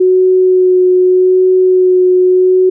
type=tone with vibrato; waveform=sine; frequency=368.5 Hz; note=F#4; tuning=7 cents flat; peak=-5 dBFS; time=0-2.7 s; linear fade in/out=10 ms; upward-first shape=sine; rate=0.83 Hz; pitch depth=13 cents each way; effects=none